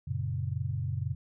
sine chord, F# major, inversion none, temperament equal, 92.5 / 116.54 / 138.59 Hz, F#2 / A#2 / C#3, 0 / 0 / 0 cents, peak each -34 dBFS, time 0.07-1.15 s, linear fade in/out 10 ms, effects none

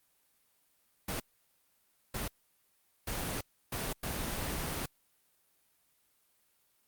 pink noise bursts at uneven times, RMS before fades -36 dBFS, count 5, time 1.08-1.2 / 2.14-2.28 / 3.07-3.41 / 3.72-3.93 / 4.03-4.86 s, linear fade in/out 5 ms, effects white hiss -72 dBFS RMS until 6.87 s + Opus 32 kbps

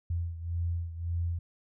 sine beating tone pair, 84.7 / 86.5 Hz, E2 / F2, +48 / -16 cents, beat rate 1.8 Hz, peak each -31 / -36 dBFS, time 0.1-1.39 s, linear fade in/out 5 ms, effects none

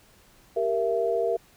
sine chord, E diminished, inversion first, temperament equal with one note detuned, 392 / 466.2 / 668.5 Hz, G4 / Bb4 / E5, 0 / 0 / +24 cents, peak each -29 / -25 / -27 dBFS, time 0.56-1.37 s, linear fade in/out 10 ms, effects pink hiss -57 dBFS RMS until 1.56 s

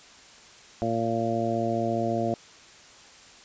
harmonic tone, 114.7 Hz, A#2, 28 cents flat, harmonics 1 / 2 / 3 / 4 / 5 / 6, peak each -33 / -30 / -31 / -35 / -31 / -29 dBFS, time 0.82-2.34 s, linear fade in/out 0 ms, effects white hiss -50 dBFS RMS until 3.44 s + resampled to 16000 Hz

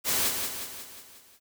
white noise with echo, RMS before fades -26 dBFS, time 0.04-0.32 s, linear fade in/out 50 ms, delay 180 ms, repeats 6, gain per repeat -5 dB, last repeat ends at 1.4 s, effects none

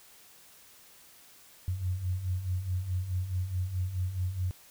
sine beating tone pair, 88.3 / 93 Hz, F2 / F#2, +20 / +9 cents, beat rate 4.7 Hz, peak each -36 / -30 dBFS, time 1.68-4.51 s, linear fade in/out 0 ms, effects white hiss -56 dBFS RMS until 4.7 s

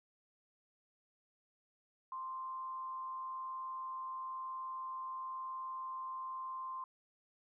sine tone with frequency modulation, 1046.5 Hz, C6, in tune, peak -40 dBFS, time 2.12-6.84 s, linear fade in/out 2 ms, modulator 146 Hz, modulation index 0.22, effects none

